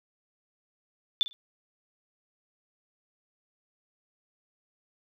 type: tone with echo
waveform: sine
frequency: 3520 Hz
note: A7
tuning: in tune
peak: -19 dBFS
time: 1.21-1.23 s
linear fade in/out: 0 ms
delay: 50 ms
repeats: 2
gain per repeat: -15 dB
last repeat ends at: 1.33 s
effects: none